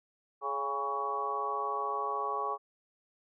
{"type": "harmonic tone with a mistuned harmonic", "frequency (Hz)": 140.2, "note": "C#3", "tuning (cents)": 20, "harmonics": [3, 4, 5, 6, 7, 8], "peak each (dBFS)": [-39, -43, -43, -38, -41, -33], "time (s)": [0.41, 2.58], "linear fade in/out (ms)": 50, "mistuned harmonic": 6, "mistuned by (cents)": -49, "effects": []}